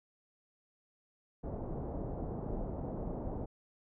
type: low-pass noise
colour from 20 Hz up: pink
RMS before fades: -39 dBFS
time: 1.43-3.46 s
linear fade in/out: 10 ms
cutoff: 740 Hz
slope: 24 dB/octave
effects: none